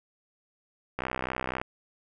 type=click train; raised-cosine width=0.5 ms; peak=-15 dBFS; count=41; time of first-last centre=0.99-1.615 s; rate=64 Hz; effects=none